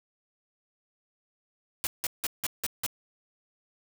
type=noise bursts; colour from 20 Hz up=white; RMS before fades=-30 dBFS; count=6; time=1.84-2.864 s; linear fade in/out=0 ms; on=29 ms; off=170 ms; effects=none